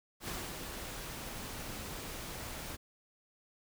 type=noise with ADSR envelope; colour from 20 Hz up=pink; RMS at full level=-39 dBFS; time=0.2-2.77 s; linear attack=80 ms; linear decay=240 ms; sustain=-4 dB; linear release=24 ms; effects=none